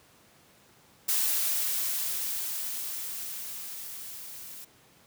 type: noise with level ramp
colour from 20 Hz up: blue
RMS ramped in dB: -26 to -44 dBFS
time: 1.08-4.65 s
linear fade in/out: 10 ms
effects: pink hiss -59 dBFS RMS until 5.06 s + high-pass 100 Hz 12 dB/octave